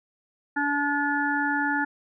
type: harmonic tone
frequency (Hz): 288.1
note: D4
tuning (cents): -33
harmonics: 1 / 3 / 5 / 6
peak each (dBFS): -28 / -28 / -28 / -28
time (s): 0.56-1.85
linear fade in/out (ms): 10
effects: none